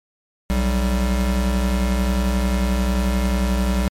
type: tone pair together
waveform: square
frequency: 61.15 / 194.7 Hz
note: B1 / G3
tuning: -16 / -12 cents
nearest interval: octave + minor sixth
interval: 2004 cents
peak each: -19 / -23 dBFS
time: 0.5-3.88 s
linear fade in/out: 0 ms
effects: MP3 64 kbps